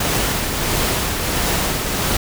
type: noise with tremolo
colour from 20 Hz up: pink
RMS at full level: -18 dBFS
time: 0-2.17 s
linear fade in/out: 5 ms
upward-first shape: triangle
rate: 1.5 Hz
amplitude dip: 40%
effects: none